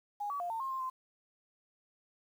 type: tone with pitch steps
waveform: sine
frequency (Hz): 823 / 1140 / 703 / 902 / 1067 / 1055 / 1038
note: G#5 / C#6 / F5 / A5 / C6 / C6 / C6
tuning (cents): -16 / +48 / +11 / +43 / +34 / +14 / -14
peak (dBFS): -34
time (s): 0.2-0.9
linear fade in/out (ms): 10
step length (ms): 100
effects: 10-bit

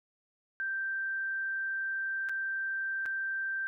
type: tone with dropouts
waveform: sine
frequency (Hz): 1568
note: G6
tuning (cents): 0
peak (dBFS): -31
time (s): 0.6-3.67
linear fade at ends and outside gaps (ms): 0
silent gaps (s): 2.288-2.294 / 3.056-3.061
effects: none

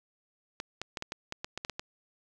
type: clicks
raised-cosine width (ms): 0.2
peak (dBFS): -18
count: 11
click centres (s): 0.601 / 0.816 / 0.972 / 1.024 / 1.121 / 1.324 / 1.445 / 1.576 / 1.649 / 1.697 / 1.795
effects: none

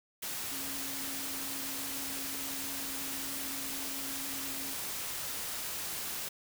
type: tone in noise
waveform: sine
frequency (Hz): 272.4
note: C#4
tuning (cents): -30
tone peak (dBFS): -46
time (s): 0.51-4.74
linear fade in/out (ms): 10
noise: white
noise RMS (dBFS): -38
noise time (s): 0.22-6.29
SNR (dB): -11
effects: none

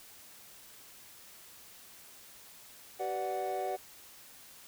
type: chord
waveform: triangle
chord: G major seventh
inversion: none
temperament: equal with one note detuned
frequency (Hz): 382.6 / 493.9 / 587.3 / 740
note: G4 / B4 / D5 / F#5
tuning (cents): -42 / 0 / 0 / 0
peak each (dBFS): -36 / -39 / -37 / -33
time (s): 2.99-3.77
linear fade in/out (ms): 20
effects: tanh soft clip ceiling -22 dBFS + white hiss -54 dBFS RMS until 4.67 s

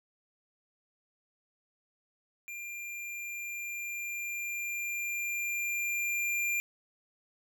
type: tone with level ramp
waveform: square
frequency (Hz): 2390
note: D7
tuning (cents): +30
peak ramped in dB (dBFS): -40 to -29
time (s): 2.48-6.6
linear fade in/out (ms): 0
effects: none

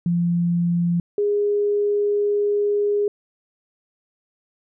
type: tone pair in turn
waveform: sine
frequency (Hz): 172.5 / 411.3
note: F3 / G#4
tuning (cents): -21 / -17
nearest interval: octave + minor third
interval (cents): 1504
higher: second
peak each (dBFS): -17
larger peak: neither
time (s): 0.06-1 / 1.18-3.08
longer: second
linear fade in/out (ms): 2
effects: none

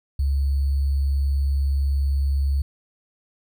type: tone with sample-and-hold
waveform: sine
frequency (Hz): 69.3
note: C#2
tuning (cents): 0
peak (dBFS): -18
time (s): 0.19-2.62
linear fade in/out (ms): 5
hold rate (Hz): 4410
effects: none

